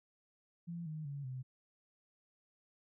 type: tone with pitch steps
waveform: sine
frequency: 170.3 / 155.27 / 141.56 / 129.06 Hz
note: F3 / D#3 / C#3 / C3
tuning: -43 / -3 / +37 / -23 cents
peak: -40 dBFS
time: 0.67-1.43 s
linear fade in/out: 20 ms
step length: 190 ms
effects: none